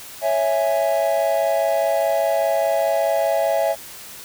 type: chord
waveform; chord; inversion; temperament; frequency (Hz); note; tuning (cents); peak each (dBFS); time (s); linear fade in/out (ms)
triangle; C# minor; none; equal; 554.4 / 659.3 / 830.6; C#5 / E5 / G#5; 0 / 0 / 0; -20 / -17 / -23; 0.21-3.76; 50
effects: white hiss -38 dBFS RMS until 4.24 s